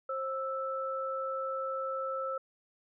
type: tone pair together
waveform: sine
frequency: 532.1 / 1320 Hz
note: C5 / E6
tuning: +29 / +2 cents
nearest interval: octave + major third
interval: 1573 cents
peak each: -35 / -35 dBFS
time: 0.09-2.38 s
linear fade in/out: 5 ms
effects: none